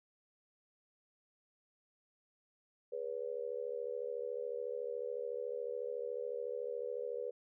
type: tone with amplitude modulation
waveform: sine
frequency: 488.3 Hz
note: B4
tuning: 20 cents flat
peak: -33 dBFS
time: 2.92-7.31 s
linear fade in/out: 10 ms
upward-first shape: sine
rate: 73.9 Hz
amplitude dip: 100%
effects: none